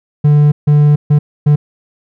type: tone bursts at uneven times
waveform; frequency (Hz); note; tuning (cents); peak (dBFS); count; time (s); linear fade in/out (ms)
triangle; 147.6; D3; +9; -3; 4; 0.24-0.52 / 0.67-0.96 / 1.1-1.19 / 1.46-1.56; 10
effects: none